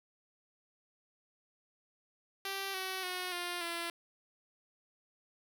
5% pulse tone with pitch steps, 390.4 / 377.1 / 364.3 / 351.8 / 339.9 Hz, G4 / F#4 / F#4 / F4 / F4, -7 / +33 / -27 / +13 / -47 cents, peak -25 dBFS, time 2.45-3.9 s, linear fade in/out 2 ms, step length 290 ms, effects none

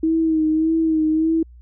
sine tone with vibrato, 318.3 Hz, D#4, 39 cents sharp, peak -15 dBFS, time 0.03-1.43 s, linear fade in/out 5 ms, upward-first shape sine, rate 1.7 Hz, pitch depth 39 cents each way, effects added 60 Hz sine -41 dBFS peak until 1.61 s

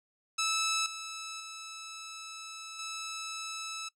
10% pulse tone with level steps, 1309 Hz, E6, 13 cents flat, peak -20 / -31 / -34 / -29 dBFS, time 0.38-3.89 s, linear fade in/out 10 ms, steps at 0.86 / 1.4 / 2.79 s, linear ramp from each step 2 ms, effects noise-tail reverb RT60 0.1 s tail -20 dB re dry + low-pass 10000 Hz 12 dB/octave

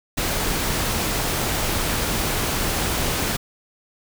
pink noise, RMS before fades -23 dBFS, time 0.17-3.37 s, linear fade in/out 10 ms, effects none

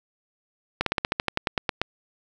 slowing click train, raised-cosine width 0.3 ms, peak -6 dBFS, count 13, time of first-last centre 0.81-1.816 s, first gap 53 ms, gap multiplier 1.08, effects 8-bit

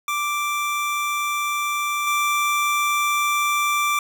25% pulse tone with level steps, 1174.7 Hz, D6, in tune, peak -18 / -15 dBFS, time 0.08-3.99 s, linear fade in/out 2 ms, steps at 2.07 s, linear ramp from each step 2 ms, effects none

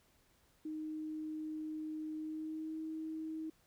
sine tone with pitch glide, 310.6 to 316.8 Hz, D#4 to D#4, -3 to +31 cents, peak -39 dBFS, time 0.65-3.5 s, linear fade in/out 5 ms, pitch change +34 cents, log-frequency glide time 2.16-2.79 s, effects pink hiss -71 dBFS RMS until 3.66 s

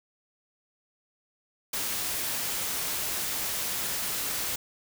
white noise, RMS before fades -31 dBFS, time 1.73-4.56 s, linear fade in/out 5 ms, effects none

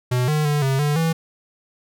square tone with pitch steps, 124.8 / 152.1 / 147.4 / 134.6 / 147.2 / 163.5 Hz, B2 / D#3 / D3 / C3 / D3 / E3, +19 / -39 / +7 / +49 / +4 / -14 cents, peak -18 dBFS, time 0.11-1.13 s, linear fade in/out 10 ms, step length 170 ms, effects none

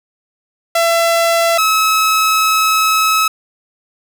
sawtooth tone pair in turn, 672 / 1290 Hz, E5 / E6, +33 / -38 cents, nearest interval major seventh, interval 1129 cents, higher second, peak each -7 dBFS, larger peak neither, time 0.75-1.58 / 1.58-3.28 s, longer second, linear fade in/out 5 ms, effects none

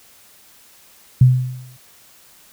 sine tone with exponential decay, 127.1 Hz, C3, 50 cents flat, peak -4 dBFS, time 1.21-1.77 s, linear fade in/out 5 ms, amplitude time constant 120 ms, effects white hiss -49 dBFS RMS until 2.52 s

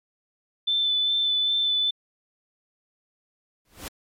sine tone with vibrato, 3520 Hz, A7, in tune, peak -20 dBFS, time 0.67-1.91 s, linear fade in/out 10 ms, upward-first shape sine, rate 2.5 Hz, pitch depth 15 cents each way
pink noise with exponential growth, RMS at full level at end -31 dBFS, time 3.65-3.88 s, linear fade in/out 2 ms, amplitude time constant 50 ms
effects MP3 64 kbps

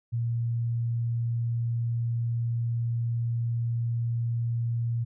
sine tone, 117.2 Hz, A#2, 10 cents sharp, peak -25 dBFS, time 0.12-5.05 s, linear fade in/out 20 ms, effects none

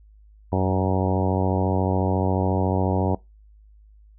harmonic tone with a mistuned harmonic, 94.1 Hz, F#2, 30 cents sharp, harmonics 1 / 2 / 3 / 4 / 5 / 6 / 7 / 8 / 9 / 10, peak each -23 / -26 / -28 / -29 / -30 / -31 / -31 / -32 / -33 / -33 dBFS, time 0.52-3.15 s, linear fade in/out 5 ms, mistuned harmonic 1, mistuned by -41 cents, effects noise-tail reverb RT60 0.2 s tail -23 dB re dry + added 52 Hz sine -48 dBFS peak until 4.18 s

